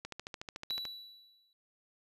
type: click train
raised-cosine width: 0.2 ms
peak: -24 dBFS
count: 12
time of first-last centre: 0.05-0.853 s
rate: 13.7 Hz
type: tone with exponential decay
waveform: triangle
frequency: 3939 Hz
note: B7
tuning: 5 cents flat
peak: -31 dBFS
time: 0.7-1.53 s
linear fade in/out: 1 ms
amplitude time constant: 180 ms
effects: resampled to 32000 Hz